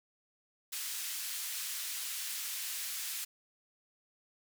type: band-pass noise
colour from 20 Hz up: white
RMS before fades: -39 dBFS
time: 0.72-3.25 s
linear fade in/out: 10 ms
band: 1900 to 16000 Hz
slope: 12 dB/octave
effects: none